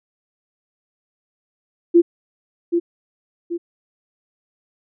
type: tone with echo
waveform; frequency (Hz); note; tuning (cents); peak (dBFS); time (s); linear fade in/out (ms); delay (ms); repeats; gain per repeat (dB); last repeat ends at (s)
sine; 342.8; F4; -32; -7; 1.94-2.02; 20; 780; 2; -7; 3.58
effects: none